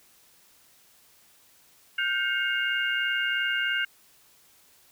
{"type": "tone cluster", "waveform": "sine", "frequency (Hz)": [1436, 1559, 2174, 2812], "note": ["F6", "G6", "C#7", "F7"], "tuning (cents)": [48, -10, -34, 11], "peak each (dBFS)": [-33, -27, -32, -30], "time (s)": [1.98, 3.85], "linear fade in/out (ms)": 5, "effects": ["white hiss -59 dBFS RMS until 4.91 s"]}